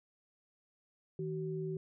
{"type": "tone pair together", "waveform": "sine", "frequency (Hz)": [159.1, 378.8], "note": ["D#3", "F#4"], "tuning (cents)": [39, 41], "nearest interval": "octave + minor third", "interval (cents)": 1502, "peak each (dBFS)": [-38, -38], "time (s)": [1.19, 1.77], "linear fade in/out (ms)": 2, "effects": []}